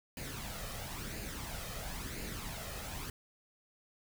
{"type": "noise with flanger", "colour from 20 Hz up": "pink", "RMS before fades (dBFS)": -42, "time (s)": [0.17, 3.1], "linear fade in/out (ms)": 2, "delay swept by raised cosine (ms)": [0.43, 1.63], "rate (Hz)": 0.98, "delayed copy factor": 0.55, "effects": []}